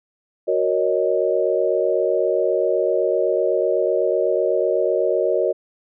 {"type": "chord", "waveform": "sine", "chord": "D# minor seventh", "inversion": "first", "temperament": "equal", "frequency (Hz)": [370, 466.2, 554.4, 622.3], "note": ["F#4", "A#4", "C#5", "D#5"], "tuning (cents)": [0, 0, 0, 0], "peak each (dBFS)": -22, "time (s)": [0.47, 5.53], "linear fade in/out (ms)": 20, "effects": []}